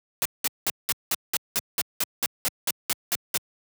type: noise bursts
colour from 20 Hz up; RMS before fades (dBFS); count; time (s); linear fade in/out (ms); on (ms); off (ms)
white; -24; 15; 0.22-3.375; 0; 33; 190
effects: high-pass 100 Hz 12 dB/octave